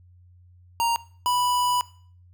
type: tone pair in turn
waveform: square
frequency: 932.3 / 986 Hz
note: A#5 / B5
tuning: 0 / -3 cents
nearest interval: minor second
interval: 97 cents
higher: second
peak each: -21 dBFS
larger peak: neither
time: 0.8-0.96 / 1.26-1.81 s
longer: second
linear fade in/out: 0 ms
effects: noise-tail reverb RT60 0.5 s tail -20 dB re dry + added 89 Hz sine -50 dBFS peak until 2.33 s